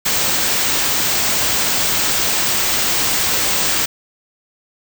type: band-stop noise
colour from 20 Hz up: white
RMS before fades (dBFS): -17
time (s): 0.05-3.86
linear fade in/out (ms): 10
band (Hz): 9000 to 14000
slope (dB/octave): 96
effects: none